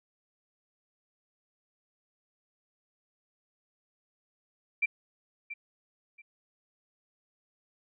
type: tone with echo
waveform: sine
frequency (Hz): 2353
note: D7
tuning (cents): +3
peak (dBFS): -23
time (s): 4.82-4.86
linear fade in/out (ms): 10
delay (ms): 680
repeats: 2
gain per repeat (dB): -13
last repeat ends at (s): 6.22
effects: none